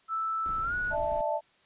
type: tone with pitch glide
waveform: sine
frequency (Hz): 1318.5 to 1463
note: E6 to F#6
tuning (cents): 0 to -20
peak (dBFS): -28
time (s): 0.08-0.96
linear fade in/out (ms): 50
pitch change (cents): +180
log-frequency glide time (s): 0.62-0.75
type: noise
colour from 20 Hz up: brown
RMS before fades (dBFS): -41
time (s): 0.46-1.21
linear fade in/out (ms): 0
type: chord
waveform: sine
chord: D suspended second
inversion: none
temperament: equal with one note detuned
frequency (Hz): 597.9 / 659.3 / 880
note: D5 / E5 / A5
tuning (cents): +31 / 0 / 0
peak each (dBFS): -31 / -31 / -31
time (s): 0.9-1.41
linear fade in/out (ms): 50
effects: white hiss -64 dBFS RMS until 1.65 s + resampled to 8000 Hz